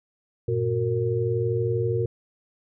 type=tone cluster; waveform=sine; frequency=97.3 / 117.6 / 366.9 / 459.3 Hz; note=G2 / A#2 / F#4 / A#4; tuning=-12 / +16 / -15 / -26 cents; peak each=-34 / -25 / -28 / -26 dBFS; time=0.48-2.06 s; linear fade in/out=5 ms; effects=none